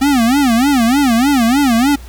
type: tone with vibrato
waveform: square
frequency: 256 Hz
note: C4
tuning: 38 cents flat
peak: -10 dBFS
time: 0.01-1.96 s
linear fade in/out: 10 ms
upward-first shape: sine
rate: 3.3 Hz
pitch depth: 220 cents each way
effects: added 60 Hz sine -31 dBFS peak until 2.08 s + pink hiss -41 dBFS RMS until 2.08 s